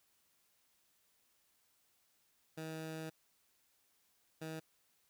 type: tone bursts at uneven times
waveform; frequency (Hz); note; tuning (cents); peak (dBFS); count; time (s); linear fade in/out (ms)
15% pulse; 159.2; D#3; +40; -36; 2; 2.57-3.1 / 4.41-4.6; 10
effects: white hiss -75 dBFS RMS until 5.09 s